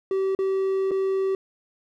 triangle tone with dropouts, 384.7 Hz, G4, 33 cents flat, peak -19 dBFS, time 0.11-1.35 s, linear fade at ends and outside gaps 2 ms, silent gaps 0.35-0.389 / 0.91-0.915 s, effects none

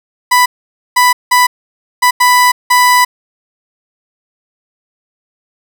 30% pulse tone bursts at uneven times, 991 Hz, B5, 6 cents sharp, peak -3 dBFS, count 6, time 0.31-0.46 / 0.96-1.13 / 1.31-1.47 / 2.02-2.11 / 2.2-2.52 / 2.7-3.05 s, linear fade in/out 10 ms, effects none

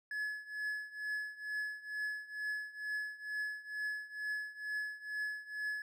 triangle tone with tremolo, 1704 Hz, G#6, 44 cents sharp, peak -32 dBFS, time 0.11-5.82 s, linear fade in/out 2 ms, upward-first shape triangle, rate 2.2 Hz, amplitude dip 90%, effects none

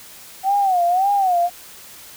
sine tone with vibrato, 749 Hz, F#5, 21 cents sharp, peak -14 dBFS, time 0.43-1.5 s, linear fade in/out 50 ms, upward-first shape sine, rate 1.8 Hz, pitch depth 140 cents each way, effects white hiss -41 dBFS RMS until 2.16 s

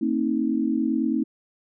sine tone cluster, 228.6 / 267.4 / 316.8 Hz, A#3 / C4 / D#4, -34 / +38 / +31 cents, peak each -25 dBFS, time 0.01-1.24 s, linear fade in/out 10 ms, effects none

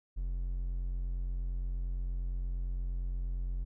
triangle tone, 44.32 Hz, F1, 26 cents sharp, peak -30 dBFS, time 0.16-3.65 s, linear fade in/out 20 ms, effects none

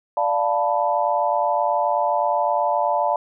sine chord, B half-diminished seventh, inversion first, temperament equal, 587.3 / 698.5 / 880 / 987.8 Hz, D5 / F5 / A5 / B5, 0 / 0 / 0 / 0 cents, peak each -23 / -23 / -22 / -25 dBFS, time 0.17-3.16 s, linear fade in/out 2 ms, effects none

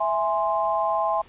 sine chord, E augmented, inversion none, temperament equal, 659.3 / 830.6 / 1046.5 Hz, E5 / G#5 / B#5, 0 / 0 / 0 cents, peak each -25 dBFS, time 0-1.22 s, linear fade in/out 10 ms, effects pink hiss -52 dBFS RMS until 1.28 s + resampled to 8000 Hz

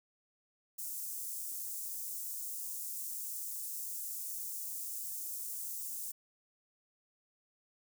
white high-pass noise, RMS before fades -41 dBFS, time 0.78-6.12 s, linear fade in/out 10 ms, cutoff 6900 Hz, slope 24 dB/octave, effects none

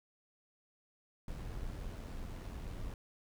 brown noise with amplitude modulation, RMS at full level -41 dBFS, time 1.28-2.94 s, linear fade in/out 2 ms, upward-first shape sine, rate 88.8 Hz, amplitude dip 40%, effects none

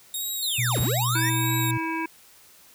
5% pulse tone with vibrato, 3720 Hz, A#7, 4 cents flat, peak -21 dBFS, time 0.14-1.71 s, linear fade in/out 2 ms, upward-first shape sine, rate 1.6 Hz, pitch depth 50 cents each way
square linear two-way sweep, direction down then up, 4400 to 44.15 to 1980 Hz, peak -27 dBFS, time 0.42-1.3 s, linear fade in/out 10 ms, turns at 0.8 s
sine tone, 121.9 Hz, B2, 22 cents flat, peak -24 dBFS, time 0.58-1.78 s, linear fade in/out 10 ms
harmonic tone, 324.8 Hz, E4, 26 cents flat, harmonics 1 / 3 / 5 / 7 / 8, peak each -29 / -30 / -35 / -34 / -38 dBFS, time 1.15-2.06 s, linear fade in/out 5 ms
effects white hiss -53 dBFS RMS until 2.74 s

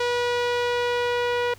sawtooth tone with low-pass filter sweep, 484.8 Hz, B4, 32 cents flat, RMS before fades -24 dBFS, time 0-1.54 s, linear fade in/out 5 ms, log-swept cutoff 4600 to 3000 Hz, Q 1, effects added 98 Hz sine -47 dBFS peak until 1.58 s + pink hiss -51 dBFS RMS until 1.58 s

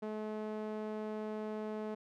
sawtooth tone with band-pass filter, 214.7 Hz, A3, 42 cents flat, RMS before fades -40 dBFS, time 0.02-1.95 s, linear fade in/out 10 ms, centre 480 Hz, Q 1, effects none

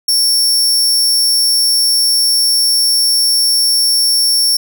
sawtooth tone, 5460 Hz, F8, 40 cents flat, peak -7 dBFS, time 0.08-4.57 s, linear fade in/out 5 ms, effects none

